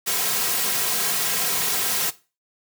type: noise with comb filter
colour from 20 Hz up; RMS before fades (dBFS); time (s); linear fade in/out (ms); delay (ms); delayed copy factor
white; -23; 0.06-2.11; 20; 3.4; -0.55
effects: noise-tail reverb RT60 0.3 s tail -17 dB re dry + high-pass 150 Hz 12 dB/octave